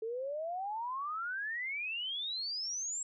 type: exponential sweep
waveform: sine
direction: up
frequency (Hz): 434.6 to 7700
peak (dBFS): -35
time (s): 0.02-3.03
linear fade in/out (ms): 5
effects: none